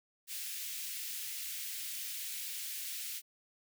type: high-pass noise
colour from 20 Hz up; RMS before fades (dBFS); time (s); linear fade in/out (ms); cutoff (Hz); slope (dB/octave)
white; -41; 0.27-3.22; 50; 2000; 24
effects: none